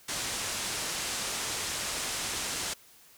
white low-pass noise, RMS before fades -34 dBFS, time 0.08-2.74 s, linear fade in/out 10 ms, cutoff 9100 Hz, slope 24 dB/octave, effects white hiss -57 dBFS RMS until 3.17 s

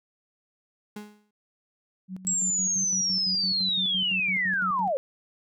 35% pulse tone with exponential decay, 209.2 Hz, G#3, 13 cents sharp, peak -32 dBFS, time 0.96-1.31 s, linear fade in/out 5 ms, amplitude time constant 75 ms
sine tone with tremolo, 186.7 Hz, F#3, 16 cents sharp, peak -32 dBFS, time 2.08-4.93 s, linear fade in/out 50 ms, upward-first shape square, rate 5.9 Hz, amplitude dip 70%
sine linear sweep, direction down, 7700 to 505 Hz, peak -23 dBFS, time 2.27-4.97 s, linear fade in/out 0 ms
effects none

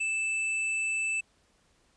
triangle tone with hard clipping, 2637 Hz, E7, in tune, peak -29 dBFS, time 0-1.21 s, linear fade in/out 10 ms, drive 14 dB, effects pink hiss -67 dBFS RMS until 1.96 s + resampled to 22050 Hz

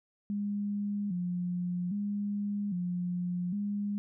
sine tone with vibrato, 190.5 Hz, G3, 49 cents flat, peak -30 dBFS, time 0.3-3.98 s, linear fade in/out 0 ms, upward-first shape square, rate 0.62 Hz, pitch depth 120 cents each way, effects none

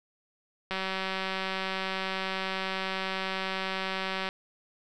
click train, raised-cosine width 0.3 ms, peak -16 dBFS, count 681, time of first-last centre 0.71-4.289 s, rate 190 Hz, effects none

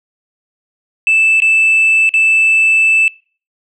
sine tone with dropouts, 2637 Hz, E7, in tune, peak -6 dBFS, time 1.07-3.08 s, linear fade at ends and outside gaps 1 ms, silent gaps 1.402-1.42 / 2.092-2.139 s, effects noise-tail reverb RT60 0.4 s tail -25 dB re dry + tanh soft clip ceiling -5 dBFS

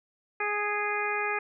harmonic tone with a mistuned harmonic, 415.3 Hz, G#4, in tune, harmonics 1 / 2 / 3 / 4 / 5 / 6, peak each -34 / -34 / -34 / -34 / -34 / -34 dBFS, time 0.4-1.39 s, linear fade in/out 5 ms, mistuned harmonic 6, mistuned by -25 cents, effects none

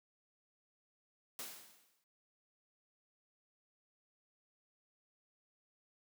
white noise with exponential decay, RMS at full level -43 dBFS, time 1.39-2.04 s, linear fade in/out 1 ms, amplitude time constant 140 ms, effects high-pass 150 Hz 12 dB/octave

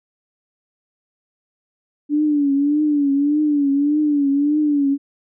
sine tone with vibrato, 290 Hz, D4, 22 cents flat, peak -14 dBFS, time 2.09-4.98 s, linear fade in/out 50 ms, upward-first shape triangle, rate 1.7 Hz, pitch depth 93 cents each way, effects none

